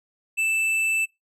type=tone with hard clipping; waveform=sine; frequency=2644 Hz; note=E7; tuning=5 cents sharp; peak=-22 dBFS; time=0.37-1.06 s; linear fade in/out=20 ms; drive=7 dB; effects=noise-tail reverb RT60 0.2 s tail -24 dB re dry